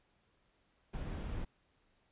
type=noise; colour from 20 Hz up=brown; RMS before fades=-40 dBFS; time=0.93-1.45 s; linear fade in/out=10 ms; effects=pink hiss -74 dBFS RMS until 2.11 s + resampled to 8000 Hz

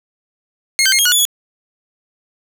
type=tone with pitch steps; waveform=15% pulse; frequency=2150 / 1552 / 2136 / 3255 / 1456 / 3451 / 3378 Hz; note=C7 / G6 / C7 / G#7 / F#6 / A7 / G#7; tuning=+47 / -18 / +35 / -36 / -28 / -34 / +29 cents; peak=-4 dBFS; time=0.79-1.252 s; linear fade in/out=0 ms; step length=66 ms; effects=none

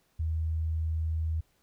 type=tone; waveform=sine; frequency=80 Hz; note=D#2; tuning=49 cents sharp; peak=-27 dBFS; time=0.19-1.41 s; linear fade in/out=10 ms; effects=pink hiss -70 dBFS RMS until 1.62 s

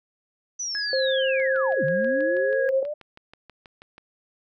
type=linear two-way sweep; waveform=sine; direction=down then up; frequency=6040 to 138.59 to 609 Hz; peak=-27 dBFS; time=0.59-2.94 s; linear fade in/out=10 ms; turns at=1.84 s
type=tone with vibrato; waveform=sine; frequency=1661.2 Hz; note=G#6; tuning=in tune; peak=-28 dBFS; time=0.75-2.69 s; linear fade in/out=0 ms; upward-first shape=triangle; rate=1.4 Hz; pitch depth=23 cents each way
type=tone with pitch glide; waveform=sine; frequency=528 to 533.8 Hz; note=C5 to C5; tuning=+16 to +35 cents; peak=-21 dBFS; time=0.93-2.83 s; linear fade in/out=2 ms; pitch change=+19 cents; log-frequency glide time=1.24-2.6 s
type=click train; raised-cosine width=0.3 ms; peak=-29 dBFS; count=17; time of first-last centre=1.4-3.981 s; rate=6.2 Hz
effects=none

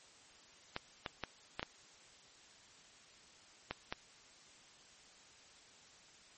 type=clicks; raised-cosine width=0.3 ms; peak=-21 dBFS; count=7; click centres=0.764 / 1.062 / 1.237 / 1.595 / 1.629 / 3.71 / 3.925 s; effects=white hiss -61 dBFS RMS until 6.37 s + MP3 32 kbps

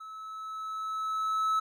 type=tone with level ramp; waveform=triangle; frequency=1299 Hz; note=E6; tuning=26 cents flat; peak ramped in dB=-40 to -22 dBFS; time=0-1.6 s; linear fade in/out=10 ms; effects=none

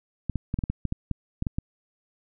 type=clicks; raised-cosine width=5 ms; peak=-14 dBFS; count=12; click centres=0.297 / 0.357 / 0.541 / 0.589 / 0.638 / 0.7 / 0.853 / 0.924 / 1.113 / 1.424 / 1.468 / 1.585 s; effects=none

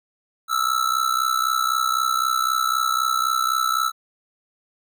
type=tone with amplitude modulation; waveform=square; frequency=1318.5 Hz; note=E6; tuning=in tune; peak=-16 dBFS; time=0.48-3.92 s; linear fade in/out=50 ms; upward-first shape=sine; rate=63.9 Hz; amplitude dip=85%; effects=none

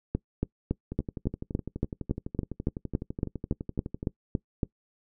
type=two click trains; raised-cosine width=3 ms; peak=-13 / -21 dBFS; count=17 / 38; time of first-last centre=0.15-4.632 / 0.92-4.029 s; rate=3.57 / 11.9 Hz; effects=noise-tail reverb RT60 0.1 s tail -22 dB re dry

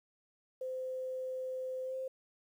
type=tone with pitch glide; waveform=sine; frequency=516 to 523.5 Hz; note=C5 to C5; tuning=-24 to +1 cents; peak=-36 dBFS; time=0.61-2.08 s; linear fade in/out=5 ms; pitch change=+25 cents; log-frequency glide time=1.84-1.95 s; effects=11-bit

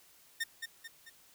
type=tone with echo; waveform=sawtooth; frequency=1823 Hz; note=A#6; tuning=39 cents flat; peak=-28 dBFS; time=0.4-0.44 s; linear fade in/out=10 ms; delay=220 ms; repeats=3; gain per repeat=-6 dB; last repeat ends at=1.1 s; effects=white hiss -62 dBFS RMS until 1.34 s

